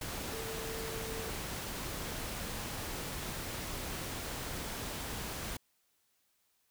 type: tone in noise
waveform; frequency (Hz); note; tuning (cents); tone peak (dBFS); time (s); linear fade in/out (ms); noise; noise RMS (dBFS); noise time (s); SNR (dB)
sine; 447.9; A4; +31; -42; 0.33-1.3; 5; pink; -40; 0.01-5.57; -5
effects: white hiss -75 dBFS RMS until 6.7 s